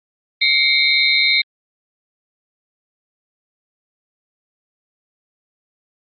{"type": "tone cluster", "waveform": "sine", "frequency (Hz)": [2128, 2271, 3703, 4104], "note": ["C7", "C#7", "A#7", "C8"], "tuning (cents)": [29, 41, -12, -34], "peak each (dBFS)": -18, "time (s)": [0.41, 1.42], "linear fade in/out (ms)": 10, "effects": ["Opus 32 kbps"]}